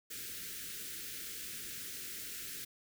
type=band-stop noise; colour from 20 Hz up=white; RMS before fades=-44 dBFS; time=0.1-2.65 s; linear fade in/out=10 ms; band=480 to 1400 Hz; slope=48 dB/octave; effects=none